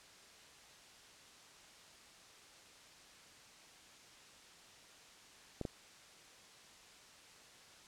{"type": "clicks", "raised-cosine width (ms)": 2, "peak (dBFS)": -25, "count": 2, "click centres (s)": [5.613, 5.652], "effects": ["white hiss -59 dBFS RMS until 7.87 s", "low-pass 7000 Hz 12 dB/octave"]}